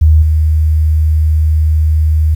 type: tone with level steps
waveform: sine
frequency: 77.78 Hz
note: D#2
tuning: in tune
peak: -3 / -7 dBFS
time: 0.01-2.35 s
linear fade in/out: 10 ms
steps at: 0.22 s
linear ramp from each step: 5 ms
effects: 7-bit